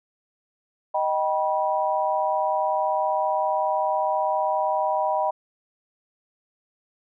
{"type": "chord", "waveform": "sine", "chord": "Eb augmented", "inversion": "none", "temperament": "just", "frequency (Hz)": [622.3, 777.8, 972.3], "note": ["Eb5", "G5", "B5"], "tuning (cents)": [0, -14, -27], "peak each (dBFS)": -25, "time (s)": [0.94, 5.31], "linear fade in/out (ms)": 10, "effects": []}